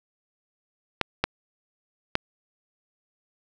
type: clicks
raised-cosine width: 0.3 ms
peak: -5 dBFS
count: 3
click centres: 1.013 / 1.24 / 2.154 s
effects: none